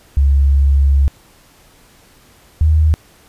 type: tone pair in turn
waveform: sine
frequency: 69.3 / 77.79 Hz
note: C#2 / D#2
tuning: 0 / 0 cents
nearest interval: major second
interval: 200 cents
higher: second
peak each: -8 dBFS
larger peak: neither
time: 0.17-1.08 / 2.61-2.94 s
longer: first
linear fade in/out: 0 ms
effects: pink hiss -48 dBFS RMS until 3.28 s + resampled to 32000 Hz